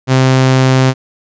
sawtooth tone, 130.81 Hz, C3, in tune, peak -3 dBFS, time 0.07-0.94 s, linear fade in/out 50 ms, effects resampled to 16000 Hz

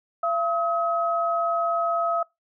sine tone pair together, 679 / 1275.9 Hz, F5 / D#6, -49 / +43 cents, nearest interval major seventh, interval 1092 cents, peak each -24 dBFS, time 0.23-2.23 s, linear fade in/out 5 ms, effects noise-tail reverb RT60 0.2 s tail -25 dB re dry

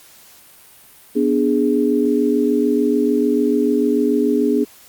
sine chord, G# diminished, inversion first, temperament equal, 246.9 / 293.7 / 415.3 Hz, B3 / D4 / G#4, 0 / 0 / 0 cents, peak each -18 dBFS, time 1.15-4.65 s, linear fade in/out 20 ms, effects white hiss -46 dBFS RMS until 4.88 s + Opus 48 kbps

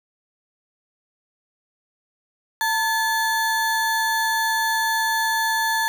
square ring-modulated tone, 1310 Hz, E6, 11 cents flat, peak -17 dBFS, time 2.61-5.88 s, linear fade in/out 0 ms, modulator 412 Hz, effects none

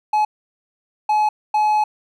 triangle tone bursts at uneven times, 850 Hz, G#5, 40 cents sharp, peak -12 dBFS, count 3, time 0.13-0.25 / 1.09-1.29 / 1.54-1.84 s, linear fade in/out 5 ms, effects none

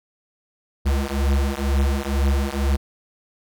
square beating tone pair, 68 / 70.1 Hz, C#2 / C#2, -33 / +20 cents, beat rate 2.1 Hz, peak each -22 dBFS, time 0.85-2.77 s, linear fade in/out 20 ms, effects none

